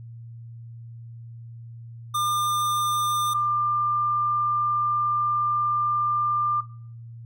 square / sine tone pair in turn, 1201 / 1194.4 Hz, D6 / D6, +38 / +29 cents, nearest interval unison, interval 9 cents, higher first, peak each -23 / -20 dBFS, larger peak second, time 2.14-3.34 / 3.34-6.61 s, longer second, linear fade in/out 10 ms, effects noise-tail reverb RT60 0.6 s tail -21 dB re dry + added 116 Hz sine -38 dBFS peak until 7.25 s

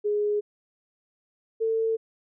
sine tone pair in turn, 416 / 448.1 Hz, G#4 / A4, +3 / +32 cents, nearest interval minor second, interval 129 cents, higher second, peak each -22 dBFS, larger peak neither, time 0.04-0.41 / 1.6-1.97 s, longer neither, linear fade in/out 20 ms, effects none

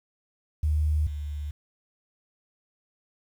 sine tone pair in turn, 76.1 / 73.68 Hz, D#2 / D2, -38 / +6 cents, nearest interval minor second, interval 56 cents, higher first, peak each -21 / -30 dBFS, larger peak first, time 0.63-1.07 / 1.07-1.51 s, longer neither, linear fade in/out 5 ms, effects 9-bit

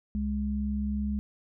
sine tone pair together, 69.16 / 207.7 Hz, C#2 / G#3, -3 / 0 cents, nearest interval octave + perfect fifth, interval 1903 cents, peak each -31 / -29 dBFS, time 0.15-1.19 s, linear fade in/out 0 ms, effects none

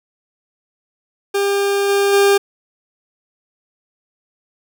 40% pulse tone with level steps, 400 Hz, G4, 35 cents sharp, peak -14 / -12 / -9 dBFS, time 1.34-2.38 s, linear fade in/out 10 ms, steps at 1.88 / 2.12 s, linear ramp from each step 20 ms, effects none

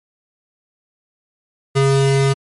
square tone pair together, 136.82 / 410 Hz, C#3 / G#4, -22 / -22 cents, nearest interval octave + perfect fifth, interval 1900 cents, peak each -14 / -20 dBFS, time 1.75-2.34 s, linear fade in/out 20 ms, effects MP3 48 kbps

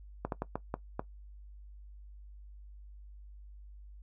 slowing click train, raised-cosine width 1 ms, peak -19 dBFS, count 6, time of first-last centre 0.25-0.995 s, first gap 72 ms, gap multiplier 1.37, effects noise-tail reverb RT60 0.1 s tail -17 dB re dry + added 50 Hz sine -48 dBFS peak until 4.02 s

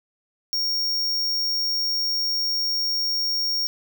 square tone, 5550 Hz, F8, 12 cents flat, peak -22 dBFS, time 0.53-3.67 s, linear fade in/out 0 ms, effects none

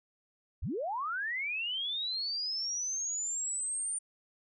sine linear sweep, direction up, 36.18 to 9100 Hz, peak -32 dBFS, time 0.62-3.99 s, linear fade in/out 10 ms, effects none

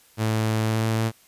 sawtooth tone with pitch glide, 110 to 111.92 Hz, A2 to A2, 0 to +30 cents, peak -17 dBFS, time 0.17-1.12 s, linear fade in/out 50 ms, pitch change +30 cents, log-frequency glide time 0.64-0.92 s, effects white hiss -56 dBFS RMS until 1.27 s + resampled to 32000 Hz

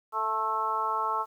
harmonic tone with a mistuned harmonic, 220 Hz, A3, in tune, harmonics 2 / 3 / 4 / 5 / 6, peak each -39 / -40 / -31 / -30 / -31 dBFS, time 0.12-1.26 s, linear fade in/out 50 ms, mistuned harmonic 5, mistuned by -22 cents, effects 10-bit

